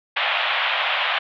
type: band-pass noise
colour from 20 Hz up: white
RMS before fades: -22 dBFS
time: 0.16-1.19 s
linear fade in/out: 10 ms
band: 600 to 3400 Hz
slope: 48 dB/octave
effects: none